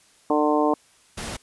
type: harmonic tone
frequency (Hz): 150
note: D3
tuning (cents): +37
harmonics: 2 / 3 / 4 / 5 / 6 / 7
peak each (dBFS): -22 / -24 / -25 / -26 / -27 / -27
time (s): 0.3-0.74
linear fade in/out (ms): 2
type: noise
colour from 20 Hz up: pink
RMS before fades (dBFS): -32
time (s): 1.17-1.37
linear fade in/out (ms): 10
effects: white hiss -57 dBFS RMS until 1.42 s + resampled to 24000 Hz